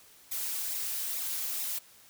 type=noise with flanger; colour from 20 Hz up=blue; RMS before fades=-34 dBFS; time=0.31-1.79 s; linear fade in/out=10 ms; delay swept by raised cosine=0.64 to 6.24 ms; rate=2.3 Hz; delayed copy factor=-0.75; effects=white hiss -57 dBFS RMS until 2.09 s